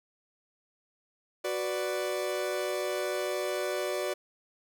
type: chord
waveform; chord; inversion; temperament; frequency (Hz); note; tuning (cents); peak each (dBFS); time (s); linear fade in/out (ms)
40% pulse; B minor; second; equal; 370 / 493.9 / 587.3; F#4 / B4 / D5; 0 / 0 / 0; -33 / -36 / -32; 1.44-4.14; 10
effects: none